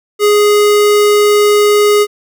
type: tone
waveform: square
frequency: 415.3 Hz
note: G#4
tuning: in tune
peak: -7 dBFS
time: 0.19-2.07 s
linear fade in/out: 50 ms
effects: none